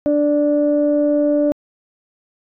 sine tone pair together, 293.6 / 587.3 Hz, D4 / D5, 0 / 0 cents, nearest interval octave, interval 1200 cents, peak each -15 dBFS, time 0.06-1.52 s, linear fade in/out 0 ms, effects tanh soft clip ceiling -6 dBFS

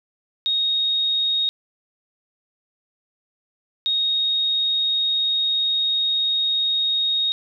sine tone pair in turn, 3737 / 3737 Hz, A#7 / A#7, +4 / +4 cents, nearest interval unison, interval 0 cents, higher neither, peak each -18 dBFS, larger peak neither, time 0.46-1.49 / 3.86-7.32 s, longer second, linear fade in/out 0 ms, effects none

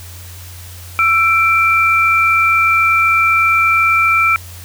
sine tone pair together, 1334 / 2349 Hz, E6 / D7, +20 / 0 cents, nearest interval minor seventh, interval 980 cents, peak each -12 dBFS, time 0.99-4.36 s, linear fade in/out 0 ms, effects added 88 Hz sine -32 dBFS peak until 4.64 s + white hiss -37 dBFS RMS until 4.64 s

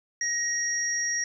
sine tone pair together, 1885 / 5673 Hz, A#6 / F8, +19 / +26 cents, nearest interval octave + perfect fifth, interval 1907 cents, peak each -29 / -27 dBFS, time 0.21-1.24 s, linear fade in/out 2 ms, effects 10-bit

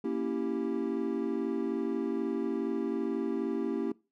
triangle chord, A# diminished seventh, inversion none, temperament equal, 233.1 / 277.2 / 329.6 / 392 Hz, A#3 / C#4 / E4 / G4, 0 / 0 / 0 / 0 cents, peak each -33 dBFS, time 0.04-3.92 s, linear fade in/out 5 ms, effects noise-tail reverb RT60 0.3 s tail -22 dB re dry

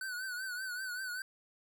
square tone with vibrato, 1500 Hz, F#6, 23 cents sharp, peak -38 dBFS, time 0.01-1.22 s, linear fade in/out 2 ms, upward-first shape triangle, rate 5.2 Hz, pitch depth 83 cents each way, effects none

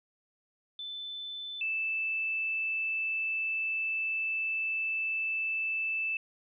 sine tone pair in turn, 3520 / 2637 Hz, A7 / E7, 0 / 0 cents, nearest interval perfect fourth, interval 500 cents, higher first, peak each -37 / -29 dBFS, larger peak second, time 0.79-1.61 / 1.61-6.17 s, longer second, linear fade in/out 2 ms, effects none

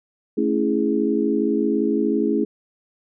sine chord, A major seventh, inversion none, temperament equal, 220 / 277.2 / 329.6 / 415.3 Hz, A3 / C#4 / E4 / G#4, 0 / 0 / 0 / 0 cents, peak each -23 dBFS, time 0.37-2.45 s, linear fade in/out 10 ms, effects none

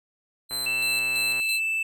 sawtooth tone with tremolo, 4076 Hz, C8, 46 cents flat, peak -24 dBFS, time 0.49-1.6 s, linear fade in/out 50 ms, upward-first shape square, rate 3 Hz, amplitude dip 55%
click train, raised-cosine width 0.5 ms, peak -26 dBFS, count 113, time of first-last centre 0.51-1.399 s, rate 126 Hz
triangle tone with pitch glide, 2660 to 2642 Hz, E7 to E7, +15 to +3 cents, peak -22 dBFS, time 0.66-1.83 s, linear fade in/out 5 ms, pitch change -12 cents, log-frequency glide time 0.76-1.09 s
effects none

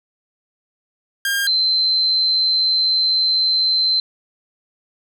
sawtooth / sine tone pair in turn, 1609 / 4092 Hz, G6 / C8, +45 / -39 cents, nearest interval octave + major third, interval 1616 cents, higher second, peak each -14 dBFS, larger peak neither, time 1.25-1.47 / 1.47-4 s, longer second, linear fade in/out 2 ms, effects none

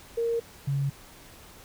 sine tone pair in turn, 464.4 / 139.15 Hz, A#4 / C#3, -7 / +7 cents, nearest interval octave + major sixth, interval 2086 cents, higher first, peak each -24 dBFS, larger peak neither, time 0.17-0.4 / 0.67-0.9 s, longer neither, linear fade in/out 10 ms, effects pink hiss -50 dBFS RMS until 1.64 s

